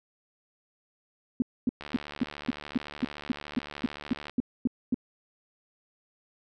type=tone bursts; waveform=sine; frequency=246.9 Hz; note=B3; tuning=in tune; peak=-21 dBFS; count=14; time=1.4-4.944 s; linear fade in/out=2 ms; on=21 ms; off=250 ms
type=click train; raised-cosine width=0.3 ms; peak=-23 dBFS; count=184; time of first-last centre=1.81-4.296 s; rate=73.6 Hz
effects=none